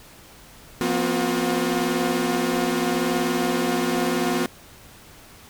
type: tone cluster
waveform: sawtooth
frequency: 172 / 238.2 / 259 / 359.1 Hz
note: F3 / A#3 / C4 / F4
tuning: -26 / +38 / -17 / +48 cents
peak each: -27 / -22 / -22 / -21 dBFS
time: 0.81-4.46 s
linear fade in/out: 0 ms
effects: pink hiss -47 dBFS RMS until 5.49 s